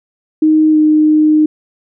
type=tone with pitch glide; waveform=sine; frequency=311.1 to 307 Hz; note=D#4 to D#4; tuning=0 to -23 cents; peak=-6 dBFS; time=0.42-1.46 s; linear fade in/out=5 ms; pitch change=-23 cents; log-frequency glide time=0.71-0.77 s; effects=none